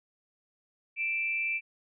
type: tone pair together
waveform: sine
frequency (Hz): 2349 / 2630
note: D7 / E7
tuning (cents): 0 / -5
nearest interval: major second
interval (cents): 195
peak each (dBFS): -29 / -34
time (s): 0.96-1.61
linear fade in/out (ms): 50
effects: none